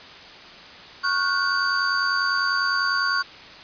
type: tone cluster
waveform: sine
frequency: 1108 / 1435 / 1525 / 4615 Hz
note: C#6 / F6 / G6 / D8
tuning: -1 / +47 / -48 / -31 cents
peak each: -25 / -24 / -27 / -26 dBFS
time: 1.03-3.23 s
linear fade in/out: 20 ms
effects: white hiss -42 dBFS RMS until 3.63 s + resampled to 11025 Hz